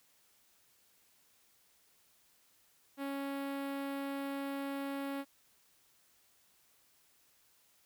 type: tone with notch filter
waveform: sawtooth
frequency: 277.2 Hz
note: C#4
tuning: in tune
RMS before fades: -39 dBFS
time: 2.97-5.25 s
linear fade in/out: 50 ms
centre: 6300 Hz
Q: 0.62
effects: white hiss -69 dBFS RMS until 7.85 s